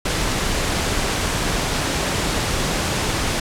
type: noise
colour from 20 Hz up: pink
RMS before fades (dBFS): -21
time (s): 0.05-3.4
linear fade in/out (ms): 5
effects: low-pass 9000 Hz 12 dB/octave